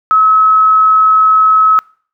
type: tone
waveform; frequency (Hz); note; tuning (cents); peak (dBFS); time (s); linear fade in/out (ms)
sine; 1287; E6; -42; -5; 0.11-1.79; 0
effects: noise-tail reverb RT60 0.5 s tail -25 dB re dry